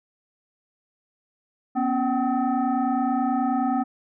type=tone with frequency modulation; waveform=sine; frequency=243.3 Hz; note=B3; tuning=26 cents flat; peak=-20 dBFS; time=1.75-3.84 s; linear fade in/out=20 ms; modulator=516 Hz; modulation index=1.4; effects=none